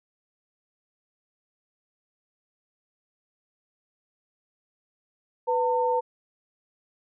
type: tone pair together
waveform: sine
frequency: 496.2 / 905.3 Hz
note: B4 / A5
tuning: +8 / +49 cents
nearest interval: minor seventh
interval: 1041 cents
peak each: -24 dBFS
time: 5.47-6.01 s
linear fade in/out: 20 ms
effects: none